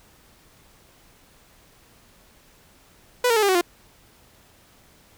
sawtooth tone with pitch steps, 493.9 / 460.8 / 430 / 401.2 / 374.3 / 349.2 Hz, B4 / A#4 / A4 / G4 / F#4 / F4, 0 / -20 / -40 / +40 / +20 / 0 cents, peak -13 dBFS, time 3.24-3.612 s, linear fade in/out 5 ms, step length 62 ms, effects pink hiss -55 dBFS RMS until 5.17 s

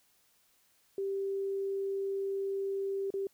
sine tone with dropouts, 392 Hz, G4, in tune, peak -31 dBFS, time 0.98-3.27 s, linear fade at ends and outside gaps 2 ms, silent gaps 3.104-3.139 s, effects white hiss -69 dBFS RMS until 3.33 s

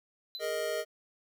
triangle tone with exponential decay, 4017 Hz, B7, 29 cents sharp, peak -33 dBFS, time 0.35-0.51 s, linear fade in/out 0 ms, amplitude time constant 33 ms
square chord, Ab suspended second, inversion none, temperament just, 415.3 / 467.2 / 623 Hz, Ab4 / Bb4 / Eb5, 0 / +4 / +2 cents, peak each -39 / -37 / -34 dBFS, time 0.39-0.85 s, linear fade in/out 50 ms
effects none

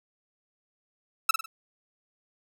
sawtooth tone with echo, 1318.5 Hz, E6, in tune, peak -13 dBFS, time 1.29-1.31 s, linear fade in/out 5 ms, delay 50 ms, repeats 3, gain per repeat -8 dB, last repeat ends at 1.46 s, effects none

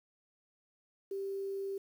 sine tone with quantisation, 392 Hz, G4, in tune, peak -35 dBFS, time 1.11-1.78 s, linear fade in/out 5 ms, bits 10, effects none

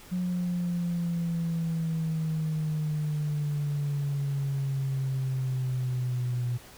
sine exponential sweep, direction down, 181.4 to 121.5 Hz, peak -25 dBFS, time 0.11-6.58 s, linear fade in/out 20 ms, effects tanh soft clip ceiling -23 dBFS + pink hiss -50 dBFS RMS until 6.77 s

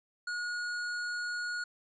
square tone, 1445 Hz, F#6, 41 cents flat, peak -34 dBFS, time 0.27-1.64 s, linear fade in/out 5 ms, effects resampled to 16000 Hz + 12-bit

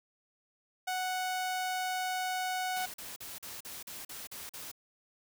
sawtooth tone, 740 Hz, F#5, in tune, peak -28 dBFS, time 0.87-2.86 s, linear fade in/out 10 ms
white noise bursts, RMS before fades -44 dBFS, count 9, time 2.76-4.716 s, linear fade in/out 5 ms, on 180 ms, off 42 ms
effects none

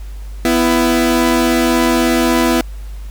sawtooth tone pair together, 249 / 332.6 Hz, B3 / E4, +14 / +16 cents, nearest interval perfect fourth, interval 502 cents, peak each -10 dBFS, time 0.45-2.61 s, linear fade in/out 0 ms, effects added 50 Hz sine -25 dBFS peak until 3.1 s + pink hiss -45 dBFS RMS until 3.1 s

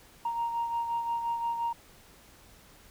sine beating tone pair, 932.3 / 938 Hz, A#5 / A#5, 0 / +11 cents, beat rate 5.7 Hz, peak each -28 / -37 dBFS, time 0.25-1.73 s, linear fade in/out 5 ms, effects tanh soft clip ceiling -24 dBFS + pink hiss -56 dBFS RMS until 2.9 s

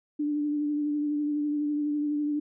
sine tone with vibrato, 295.3 Hz, D4, 10 cents sharp, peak -25 dBFS, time 0.19-2.4 s, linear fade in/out 10 ms, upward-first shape triangle, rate 12 Hz, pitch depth 28 cents each way, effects none

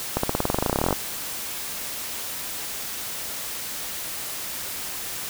accelerating click train, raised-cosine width 1 ms, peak -7 dBFS, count 21, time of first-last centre 0.17-0.927 s, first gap 64 ms, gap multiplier 0.94, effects white hiss -32 dBFS RMS until 5.29 s

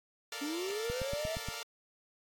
5% pulse chord, Bb major seventh, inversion third, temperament equal, 440 / 466.2 / 587.3 / 698.5 Hz, A4 / Bb4 / D5 / F5, 0 / 0 / 0 / 0 cents, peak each -34 dBFS, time 0.32-1.63 s, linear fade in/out 2 ms
triangle linear sweep, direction up, 277.2 to 664 Hz, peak -33 dBFS, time 0.41-1.36 s, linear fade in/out 10 ms
click train, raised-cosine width 5 ms, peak -27 dBFS, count 6, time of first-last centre 0.9-1.486 s, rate 8.53 Hz
effects AAC 64 kbps

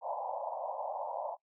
white band-pass noise, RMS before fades -38 dBFS, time 0.01-1.37 s, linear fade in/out 50 ms, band 540 to 970 Hz, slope 96 dB/octave, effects noise-tail reverb RT60 0.1 s tail -24 dB re dry

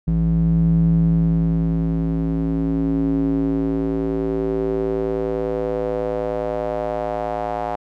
square tone with band-pass filter sweep, 55.2 Hz, A1, 6 cents sharp, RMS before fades -20 dBFS, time 0.07-7.76 s, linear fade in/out 10 ms, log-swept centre 140 to 750 Hz, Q 3.8, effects none

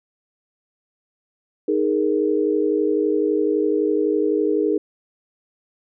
sine chord, D# suspended fourth, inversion none, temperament just, 311.1 / 414.8 / 466.7 Hz, D#4 / G#4 / A#4, 0 / -2 / +2 cents, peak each -21 / -20 / -23 dBFS, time 1.68-4.78 s, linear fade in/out 5 ms, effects none

